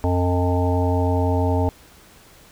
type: harmonic tone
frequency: 89.4 Hz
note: F2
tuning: 41 cents sharp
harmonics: 1 / 3 / 5 / 7 / 9 / 10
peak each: -19 / -24 / -26 / -27 / -29 / -29 dBFS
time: 0.04-1.69 s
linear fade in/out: 0 ms
effects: pink hiss -49 dBFS RMS until 2.51 s